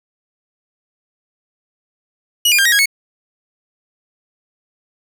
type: tone with pitch steps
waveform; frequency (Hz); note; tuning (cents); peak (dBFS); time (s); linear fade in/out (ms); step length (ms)
sawtooth; 2908 / 2415 / 1598 / 1887 / 1648 / 2204; F#7 / D7 / G6 / A#6 / G#6 / C#7; -31 / +48 / +33 / +21 / -14 / -11; -7; 2.45-2.858; 5; 68
effects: none